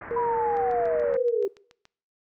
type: low-pass noise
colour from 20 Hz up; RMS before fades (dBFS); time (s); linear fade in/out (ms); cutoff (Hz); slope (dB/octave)
white; -40; 0.01-1.17; 5; 1900; 48
type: tone with pitch glide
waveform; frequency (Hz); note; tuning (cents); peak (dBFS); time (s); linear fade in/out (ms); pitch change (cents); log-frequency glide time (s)
sine; 468.9 to 478.5; A#4 to A#4; +10 to +45; -25; 0.11-1.45; 0; +35; 0.48-0.66
type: linear sweep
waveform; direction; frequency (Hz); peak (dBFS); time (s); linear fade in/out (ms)
sine; down; 992 to 384.4; -24; 0.16-1.48; 5
type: click train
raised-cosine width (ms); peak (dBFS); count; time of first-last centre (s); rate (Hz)
0.2; -33; 10; 0.57-1.854; 7.01
effects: noise-tail reverb RT60 0.6 s tail -24 dB re dry